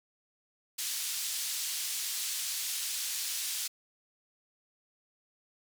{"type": "band-pass noise", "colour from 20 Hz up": "pink", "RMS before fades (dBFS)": -35, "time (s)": [0.78, 3.68], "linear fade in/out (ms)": 10, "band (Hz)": [4100, 14000], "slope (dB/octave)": 12, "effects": []}